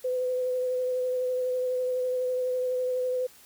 sine tone with vibrato, 505 Hz, B4, 39 cents sharp, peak -25 dBFS, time 0.04-3.27 s, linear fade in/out 10 ms, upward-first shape sine, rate 12 Hz, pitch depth 17 cents each way, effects white hiss -54 dBFS RMS until 3.45 s

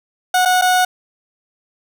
30% pulse tone with dropouts, 733 Hz, F#5, 16 cents flat, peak -9 dBFS, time 0.34-0.85 s, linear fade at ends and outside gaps 5 ms, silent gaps 0.452-0.456 / 0.614-0.62 s, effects none

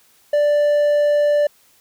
triangle tone, 587.3 Hz, D5, in tune, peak -11 dBFS, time 0.33-1.47 s, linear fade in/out 5 ms, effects white hiss -55 dBFS RMS until 1.8 s

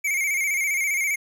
square tone with vibrato, 2215 Hz, C#7, 2 cents flat, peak -22 dBFS, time 0.04-1.16 s, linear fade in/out 10 ms, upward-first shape square, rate 15 Hz, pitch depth 60 cents each way, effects none

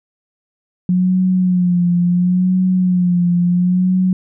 sine tone with vibrato, 180 Hz, F#3, 47 cents flat, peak -11 dBFS, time 0.89-4.13 s, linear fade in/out 2 ms, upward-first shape sine, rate 0.72 Hz, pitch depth 50 cents each way, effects none

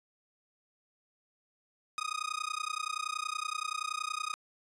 sawtooth tone with amplitude modulation, 1244.5 Hz, D#6, in tune, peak -26 dBFS, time 1.98-4.34 s, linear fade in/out 0 ms, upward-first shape sine, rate 30.6 Hz, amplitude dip 100%, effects resampled to 22050 Hz

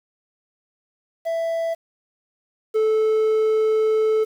triangle tone pair in turn, 662 / 436.5 Hz, E5 / A4, +7 / -14 cents, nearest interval perfect fifth, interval 721 cents, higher first, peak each -19 / -14 dBFS, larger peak second, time 1.25-1.75 / 2.74-4.25 s, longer second, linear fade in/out 20 ms, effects 8-bit

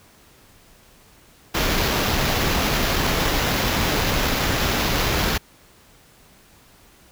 pink noise with sample-and-hold, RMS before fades -21 dBFS, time 1.54-5.38 s, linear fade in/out 10 ms, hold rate 8820 Hz, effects pink hiss -52 dBFS RMS until 7.11 s

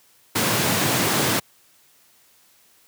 pink high-pass noise, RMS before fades -21 dBFS, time 0.35-1.4 s, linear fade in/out 10 ms, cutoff 100 Hz, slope 48 dB/octave, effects white hiss -57 dBFS RMS until 2.87 s + high-pass 60 Hz 12 dB/octave

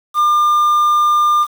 triangle tone with quantisation, 1200 Hz, D6, 37 cents sharp, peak -8 dBFS, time 0.14-1.47 s, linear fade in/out 50 ms, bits 6, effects none

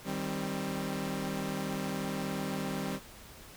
sawtooth chord, C minor, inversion first, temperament equal with one note detuned, 155.56 / 196 / 264.2 Hz, Eb3 / G3 / C4, 0 / 0 / +17 cents, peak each -35 / -32 / -34 dBFS, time 0.04-3 s, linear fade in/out 50 ms, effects pink hiss -51 dBFS RMS until 3.56 s

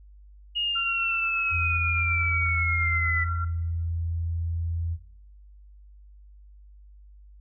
sine linear sweep, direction down, 2870 to 1975.5 Hz, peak -24 dBFS, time 0.55-3.25 s, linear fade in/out 20 ms
sine tone with tremolo, 1368 Hz, F6, 36 cents flat, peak -29 dBFS, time 0.75-3.45 s, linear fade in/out 10 ms, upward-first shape sine, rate 8.3 Hz, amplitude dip 45%
sine tone with pitch glide, 84.5 to 83.72 Hz, E2 to E2, +43 to +27 cents, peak -26 dBFS, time 1.5-4.98 s, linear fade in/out 50 ms, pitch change -16 cents, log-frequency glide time 2.17-2.41 s
effects noise-tail reverb RT60 0.9 s tail -20 dB re dry + added 50 Hz sine -47 dBFS peak until 7.4 s

